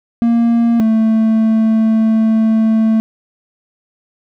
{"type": "tone pair in turn", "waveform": "triangle", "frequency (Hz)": [233.1, 221.5], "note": ["A#3", "A3"], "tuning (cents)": [0, 12], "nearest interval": "minor second", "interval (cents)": 88, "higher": "first", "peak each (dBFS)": -7, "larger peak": "neither", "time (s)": [[0.22, 0.8], [0.8, 3]], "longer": "second", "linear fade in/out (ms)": 0, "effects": []}